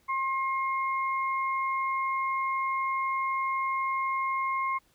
sine tone pair together, 1068 / 2136 Hz, C6 / C7, +35 / +35 cents, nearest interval octave, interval 1200 cents, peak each -27 / -34 dBFS, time 0.08-4.79 s, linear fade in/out 20 ms, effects pink hiss -66 dBFS RMS until 4.94 s

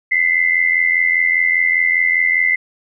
sine tone pair together, 2008 / 2093 Hz, B6 / C7, +28 / 0 cents, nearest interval minor second, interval 72 cents, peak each -15 dBFS, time 0.11-2.56 s, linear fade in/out 10 ms, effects none

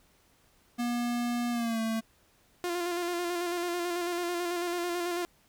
square tone with pitch glide, 240 to 223.9 Hz, B3 to A3, -49 to +30 cents, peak -29 dBFS, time 0.78-2.01 s, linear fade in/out 20 ms, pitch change -121 cents, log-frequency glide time 1.51-1.8 s
sawtooth tone with vibrato, 349.2 Hz, F4, in tune, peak -26 dBFS, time 2.64-5.25 s, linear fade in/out 0 ms, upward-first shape square, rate 9.1 Hz, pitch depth 27 cents each way
effects pink hiss -65 dBFS RMS until 5.48 s

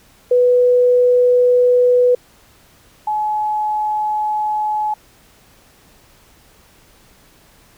sine tone pair in turn, 493.9 / 850.6 Hz, B4 / G#5, 0 / +41 cents, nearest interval major sixth, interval 941 cents, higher second, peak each -9 / -16 dBFS, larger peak first, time 0.31-2.15 / 3.07-4.94 s, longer second, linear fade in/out 5 ms, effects pink hiss -50 dBFS RMS until 7.77 s

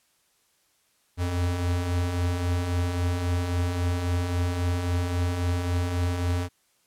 square beating tone pair, 85 / 88.7 Hz, F2 / F2, -46 / +27 cents, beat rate 3.7 Hz, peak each -34 / -25 dBFS, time 1.17-6.49 s, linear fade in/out 50 ms, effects white hiss -67 dBFS RMS until 6.86 s + low-pass 12000 Hz 12 dB/octave

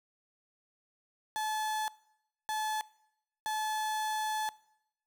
35% pulse tone bursts at uneven times, 863 Hz, A5, 34 cents flat, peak -30 dBFS, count 3, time 1.36-1.88 / 2.49-2.81 / 3.46-4.49 s, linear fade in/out 0 ms, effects noise-tail reverb RT60 0.8 s tail -21 dB re dry

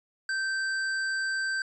sine tone with hard clipping, 1558 Hz, G6, 11 cents flat, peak -29 dBFS, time 0.29-1.62 s, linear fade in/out 2 ms, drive 11 dB, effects resampled to 22050 Hz

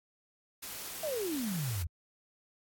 white noise, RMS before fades -42 dBFS, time 0.62-1.83 s, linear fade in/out 10 ms
sine exponential sweep, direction down, 663 to 77.78 Hz, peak -32 dBFS, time 1.03-1.87 s, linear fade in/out 5 ms
effects AAC 64 kbps

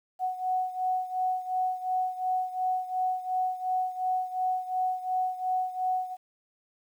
sine beating tone pair, 740 / 742.8 Hz, F#5 / F#5, 0 / +7 cents, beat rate 2.8 Hz, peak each -28 / -32 dBFS, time 0.19-6.17 s, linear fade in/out 50 ms, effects 10-bit

